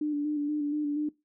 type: tone with vibrato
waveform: sine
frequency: 295.6 Hz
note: D4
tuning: 11 cents sharp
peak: -26 dBFS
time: 0.01-1.09 s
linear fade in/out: 5 ms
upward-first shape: square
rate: 4.2 Hz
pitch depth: 27 cents each way
effects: noise-tail reverb RT60 0.2 s tail -20 dB re dry